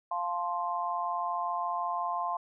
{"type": "chord", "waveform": "sine", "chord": "F major", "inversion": "none", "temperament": "just", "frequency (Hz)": [698.5, 873.1, 1047.7], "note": ["F5", "A5", "C6"], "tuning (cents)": [0, -14, 2], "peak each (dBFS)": [-34, -36, -32], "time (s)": [0.11, 2.37], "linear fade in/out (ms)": 5, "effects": []}